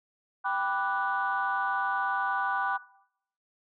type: chord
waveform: sine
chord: G major seventh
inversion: none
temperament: equal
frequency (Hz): 784 / 987.8 / 1174.7 / 1480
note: G5 / B5 / D6 / F#6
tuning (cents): 0 / 0 / 0 / 0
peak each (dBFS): -31 / -32 / -32 / -31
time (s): 0.44-2.78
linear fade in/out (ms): 20
effects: noise-tail reverb RT60 0.7 s tail -18 dB re dry + tanh soft clip ceiling -18 dBFS